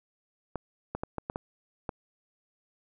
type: clicks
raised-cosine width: 1 ms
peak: -18 dBFS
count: 7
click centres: 0.557 / 0.95 / 1.035 / 1.183 / 1.299 / 1.359 / 1.892 s
effects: none